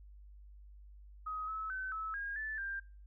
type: tone with pitch steps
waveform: sine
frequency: 1262 / 1297 / 1525 / 1301 / 1627 / 1749 / 1589 Hz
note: D#6 / E6 / G6 / E6 / G#6 / A6 / G6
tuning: +24 / -28 / -48 / -23 / -36 / -11 / +23 cents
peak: -37 dBFS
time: 1.26-2.8 s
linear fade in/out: 10 ms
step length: 220 ms
effects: noise-tail reverb RT60 0.4 s tail -24 dB re dry + added 50 Hz sine -52 dBFS peak until 3.06 s